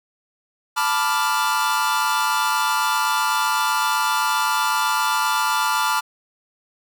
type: chord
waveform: 45% pulse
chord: B half-diminished seventh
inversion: third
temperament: equal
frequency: 880 / 987.8 / 1174.7 / 1396.9 Hz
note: A5 / B5 / D6 / F6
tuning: 0 / 0 / 0 / 0 cents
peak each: -24 dBFS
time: 0.76-6.01 s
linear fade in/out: 20 ms
effects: none